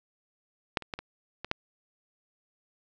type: clicks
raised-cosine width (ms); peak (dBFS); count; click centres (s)
0.3; -9 / -27 / -17 / -21 / -20 / -11; 6; 0.772 / 0.823 / 0.938 / 0.99 / 1.446 / 1.514
effects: resampled to 16000 Hz + 8-bit